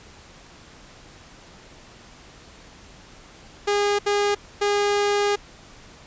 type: tone bursts at uneven times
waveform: sawtooth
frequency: 408.7 Hz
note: G#4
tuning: 28 cents flat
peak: -15 dBFS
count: 3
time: 3.67-3.99 / 4.06-4.35 / 4.61-5.36 s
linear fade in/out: 10 ms
effects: pink hiss -47 dBFS RMS until 6.06 s + resampled to 16000 Hz